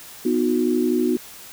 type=chord; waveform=sine; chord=B major; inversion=none; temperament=equal with one note detuned; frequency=246.9 / 311.1 / 363.2 Hz; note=B3 / D#4 / F#4; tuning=0 / 0 / -32 cents; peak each=-21 / -23 / -21 dBFS; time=0.25-1.17 s; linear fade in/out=5 ms; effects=white hiss -41 dBFS RMS until 1.52 s